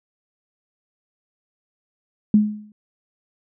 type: tone with exponential decay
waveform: sine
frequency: 210.8 Hz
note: G#3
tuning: 26 cents sharp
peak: -8 dBFS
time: 2.34-2.72 s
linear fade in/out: 2 ms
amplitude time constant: 82 ms
effects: none